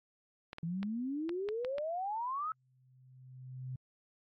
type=clicks; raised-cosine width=0.3 ms; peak=-27 dBFS; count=7; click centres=0.531 / 0.584 / 0.83 / 1.293 / 1.488 / 1.648 / 1.783 s
type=exponential sweep; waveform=sine; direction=up; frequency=160.9 to 1318.5 Hz; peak=-34 dBFS; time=0.63-2.52 s; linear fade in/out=2 ms
type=tone with exponential growth; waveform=sine; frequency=128.7 Hz; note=C3; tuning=28 cents flat; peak=-37 dBFS; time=2.38-3.76 s; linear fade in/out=5 ms; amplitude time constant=300 ms
effects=AAC 48 kbps